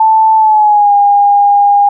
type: tone with pitch glide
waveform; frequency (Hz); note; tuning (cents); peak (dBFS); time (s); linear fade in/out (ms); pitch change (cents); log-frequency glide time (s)
sine; 880 to 811.6; A5 to G#5; 0 to -40; -4; 0-1.89; 5; -140; 0.36-0.93
effects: none

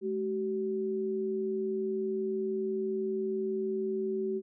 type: tone pair together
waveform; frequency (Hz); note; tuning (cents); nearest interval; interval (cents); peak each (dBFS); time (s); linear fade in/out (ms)
sine; 213.5 / 381.1; G#3 / G4; +48 / -49; minor seventh; 1003; -36 / -30; 0.01-4.42; 50
effects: none

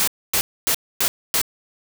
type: noise bursts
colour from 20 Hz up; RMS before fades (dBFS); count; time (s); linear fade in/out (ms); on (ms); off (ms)
white; -19; 5; 0-1.415; 0; 75; 260
effects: none

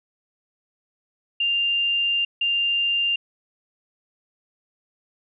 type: tone bursts at uneven times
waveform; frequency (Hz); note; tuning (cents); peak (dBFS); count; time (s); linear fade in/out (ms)
sine; 2794; F7; 0; -19; 2; 1.4-2.25 / 2.41-3.16; 5
effects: none

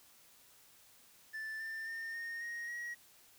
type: tone with pitch steps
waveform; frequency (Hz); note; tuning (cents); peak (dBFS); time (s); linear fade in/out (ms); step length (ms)
triangle; 1760 / 1787.7 / 1815.8 / 1844.3 / 1873.3 / 1902.7; A6 / A6 / A#6 / A#6 / A#6 / A#6; 0 / +27 / -46 / -19 / +8 / +35; -38; 1.33-2.95; 20; 270
effects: white hiss -63 dBFS RMS until 3.38 s

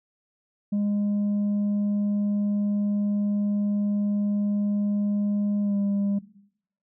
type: tone with pitch glide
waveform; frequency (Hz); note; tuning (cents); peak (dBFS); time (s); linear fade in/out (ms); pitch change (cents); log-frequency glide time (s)
sine; 205 to 200.7; G#3 to G3; -22 to +41; -19; 0.72-6.19; 10; -37; 5.62-5.75
effects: noise-tail reverb RT60 0.7 s tail -18 dB re dry + tanh soft clip ceiling -21 dBFS

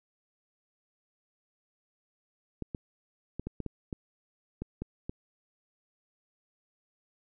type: clicks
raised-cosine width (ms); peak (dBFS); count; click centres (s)
3; -22; 10; 2.623 / 2.748 / 3.396 / 3.47 / 3.603 / 3.663 / 3.928 / 4.62 / 4.82 / 5.095
effects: none

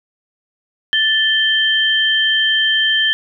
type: tone pair together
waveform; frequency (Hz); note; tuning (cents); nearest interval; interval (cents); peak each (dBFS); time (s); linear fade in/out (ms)
sine; 1759 / 3134; A6 / G7; -1 / -1; minor seventh; 1000; -16 / -14; 0.93-3.13; 0
effects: none

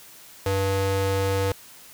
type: ring-modulated tone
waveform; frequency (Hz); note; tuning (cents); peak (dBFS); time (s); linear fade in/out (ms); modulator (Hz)
square; 196; G3; 0; -19; 0.46-1.52; 2; 291
effects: white hiss -47 dBFS RMS until 1.93 s

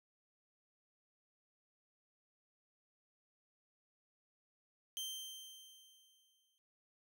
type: tone with exponential decay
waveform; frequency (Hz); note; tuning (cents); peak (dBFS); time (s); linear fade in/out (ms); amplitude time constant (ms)
sawtooth; 3134; G7; -1; -36; 4.97-6.58; 0; 350
effects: none

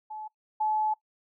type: tone pair in turn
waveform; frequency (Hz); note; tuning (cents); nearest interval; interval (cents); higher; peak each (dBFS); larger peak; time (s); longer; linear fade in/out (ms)
sine; 860 / 860; A5 / A5; -40 / -40; unison; 0; neither; -36 / -24; second; 0.1-0.28 / 0.6-0.94; second; 10
effects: noise-tail reverb RT60 0.1 s tail -20 dB re dry

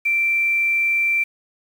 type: tone with quantisation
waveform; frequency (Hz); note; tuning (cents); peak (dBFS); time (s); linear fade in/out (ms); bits
sine; 2349; D7; 0; -16; 0.05-1.24; 10; 7
effects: none

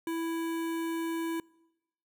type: tone with notch filter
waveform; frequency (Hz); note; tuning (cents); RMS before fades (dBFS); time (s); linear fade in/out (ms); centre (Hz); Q
square; 330; E4; +2; -33; 0.07-1.4; 2; 5000; 1.2
effects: noise-tail reverb RT60 1.0 s tail -25 dB re dry

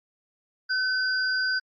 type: tone pair together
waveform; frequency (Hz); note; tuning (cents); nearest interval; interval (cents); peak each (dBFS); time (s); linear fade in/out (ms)
sine; 1518 / 4819; F#6 / D8; +44 / +44; octave + minor sixth; 2000; -24 / -29; 0.69-1.6; 20
effects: Opus 48 kbps

